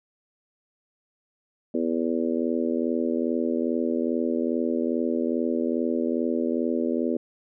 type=harmonic tone; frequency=82.41 Hz; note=E2; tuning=in tune; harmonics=3 / 4 / 5 / 6 / 7; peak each=-26 / -28 / -30 / -32 / -33 dBFS; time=1.74-7.17 s; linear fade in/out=5 ms; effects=none